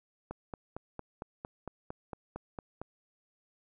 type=click train; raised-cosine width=1 ms; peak=-25 dBFS; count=12; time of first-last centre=0.31-2.816 s; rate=4.39 Hz; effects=none